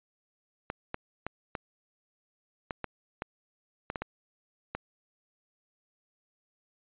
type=clicks; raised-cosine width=0.5 ms; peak=-18 dBFS; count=11; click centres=0.701 / 0.944 / 1.266 / 1.552 / 2.708 / 2.843 / 3.221 / 3.901 / 3.958 / 4.02 / 4.75 s; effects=resampled to 8000 Hz